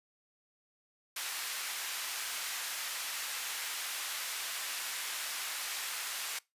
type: high-pass noise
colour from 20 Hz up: pink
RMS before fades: -38 dBFS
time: 1.16-6.39 s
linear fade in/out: 5 ms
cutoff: 1500 Hz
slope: 12 dB/octave
effects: noise-tail reverb RT60 0.2 s tail -22 dB re dry + resampled to 32000 Hz